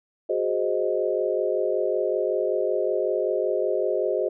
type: chord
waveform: sine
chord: Ab dominant seventh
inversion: third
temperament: equal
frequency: 370 / 415.3 / 523.3 / 622.3 Hz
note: Gb4 / Ab4 / C5 / Eb5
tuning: 0 / 0 / 0 / 0 cents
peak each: -27 dBFS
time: 0.29-4.29 s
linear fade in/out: 10 ms
effects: none